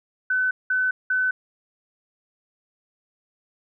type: tone bursts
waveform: sine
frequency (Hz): 1511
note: F#6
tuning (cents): +36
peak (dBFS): -19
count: 3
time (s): 0.3-1.31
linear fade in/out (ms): 5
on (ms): 210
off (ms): 190
effects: none